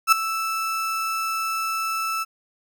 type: tone with ADSR envelope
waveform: 35% pulse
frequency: 1318.5 Hz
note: E6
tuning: in tune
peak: -8 dBFS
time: 0.07-2.25 s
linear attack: 52 ms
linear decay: 6 ms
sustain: -14 dB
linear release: 29 ms
effects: none